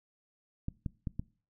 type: clicks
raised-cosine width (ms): 5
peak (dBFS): -22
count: 4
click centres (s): 0.684 / 0.862 / 1.072 / 1.195
effects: noise-tail reverb RT60 0.4 s tail -22 dB re dry